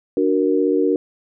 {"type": "chord", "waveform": "sine", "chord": "D augmented", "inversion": "none", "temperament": "equal", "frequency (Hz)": [293.7, 370, 466.2], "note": ["D4", "F#4", "A#4"], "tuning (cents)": [0, 0, 0], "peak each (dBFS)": -19, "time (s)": [0.17, 0.96], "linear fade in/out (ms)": 2, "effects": []}